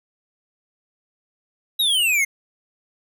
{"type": "exponential sweep", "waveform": "square", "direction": "down", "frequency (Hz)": [3895, 2093], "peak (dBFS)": -17, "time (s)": [1.79, 2.25], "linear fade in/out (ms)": 10, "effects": []}